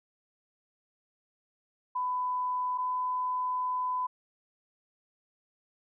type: tone pair in turn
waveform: sine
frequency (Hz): 1000 / 1004.7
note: B5 / B5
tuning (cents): +21 / +29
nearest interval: unison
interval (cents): 8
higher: second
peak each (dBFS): -28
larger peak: neither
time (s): 1.95-2.78 / 2.78-4.07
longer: second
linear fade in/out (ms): 10
effects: none